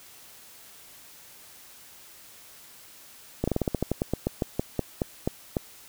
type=slowing click train; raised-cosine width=2 ms; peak=-11 dBFS; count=18; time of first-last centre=3.44-5.568 s; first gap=36 ms; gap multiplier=1.14; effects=white hiss -50 dBFS RMS until 5.88 s